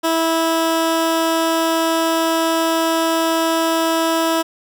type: tone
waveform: 15% pulse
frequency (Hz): 327.1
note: E4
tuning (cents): -13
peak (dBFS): -9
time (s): 0.03-4.43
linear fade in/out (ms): 20
effects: none